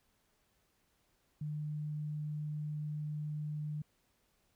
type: tone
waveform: sine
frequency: 150.6 Hz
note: D3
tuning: 44 cents sharp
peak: -36 dBFS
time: 1.41-3.82 s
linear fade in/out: 5 ms
effects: pink hiss -75 dBFS RMS until 4.55 s